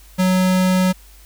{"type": "tone", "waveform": "square", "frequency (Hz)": 185, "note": "F#3", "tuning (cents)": 0, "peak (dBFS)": -14, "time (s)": [0.18, 0.93], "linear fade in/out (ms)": 20, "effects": ["added 50 Hz sine -43 dBFS peak until 1.25 s", "white hiss -49 dBFS RMS until 1.25 s"]}